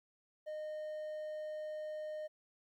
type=tone; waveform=triangle; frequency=614 Hz; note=D#5; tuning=23 cents flat; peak=-38 dBFS; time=0.46-2.28 s; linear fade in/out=20 ms; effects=13-bit